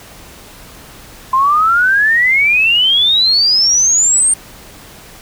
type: exponential sweep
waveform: sine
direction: up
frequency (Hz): 1031 to 8870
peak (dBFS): -8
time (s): 1.33-4.34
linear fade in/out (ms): 5
effects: pink hiss -37 dBFS RMS until 5.21 s